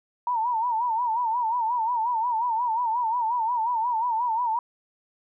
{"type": "tone with vibrato", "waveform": "sine", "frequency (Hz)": 932.3, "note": "A#5", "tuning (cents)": 0, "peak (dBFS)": -22, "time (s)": [0.27, 4.59], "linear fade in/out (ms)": 2, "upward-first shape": "sine", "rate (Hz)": 5.6, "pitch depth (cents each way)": 110, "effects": []}